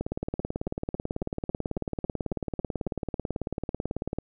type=two click trains; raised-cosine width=2 ms; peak=-16 / -22 dBFS; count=77 / 10; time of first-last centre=0.01-4.186 / 0.4-2.873 s; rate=18.2 / 3.64 Hz; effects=none